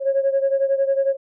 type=beating tone pair; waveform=sine; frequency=543 / 554 Hz; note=C#5 / C#5; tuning=-36 / -1 cents; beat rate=11 Hz; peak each=-17 / -21 dBFS; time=0-1.17 s; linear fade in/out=50 ms; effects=tanh soft clip ceiling -11 dBFS